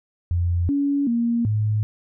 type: tone with pitch steps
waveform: sine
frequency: 86.9 / 282.6 / 234.4 / 106.9 Hz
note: F2 / C#4 / A#3 / A2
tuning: -8 / +34 / +10 / -49 cents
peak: -18 dBFS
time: 0.31-1.83 s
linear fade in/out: 0 ms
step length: 380 ms
effects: none